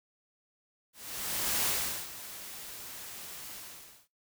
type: noise with ADSR envelope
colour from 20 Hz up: white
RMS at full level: -29 dBFS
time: 0.93-4.08 s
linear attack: 710 ms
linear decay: 430 ms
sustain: -15 dB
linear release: 540 ms
effects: noise-tail reverb RT60 0.2 s tail -20 dB re dry